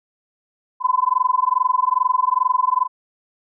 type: tone with amplitude modulation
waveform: sine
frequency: 1013 Hz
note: B5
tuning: 44 cents sharp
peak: -11 dBFS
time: 0.8-2.88 s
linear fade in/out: 50 ms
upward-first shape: sine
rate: 22.4 Hz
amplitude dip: 100%
effects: none